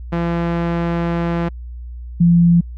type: tone pair in turn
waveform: sawtooth / sine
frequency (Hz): 169.9 / 171.48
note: F3 / F3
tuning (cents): -47 / -31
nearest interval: unison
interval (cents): 16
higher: second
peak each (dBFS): -13 / -8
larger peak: second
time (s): 0.12-1.49 / 2.2-2.61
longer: first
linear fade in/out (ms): 10
effects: added 60 Hz sine -28 dBFS peak until 2.77 s + low-pass 2000 Hz 12 dB/octave